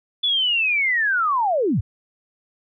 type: linear sweep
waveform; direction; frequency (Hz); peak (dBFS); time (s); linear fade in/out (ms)
sine; down; 3476 to 69.3; -17; 0.23-1.81; 10
effects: none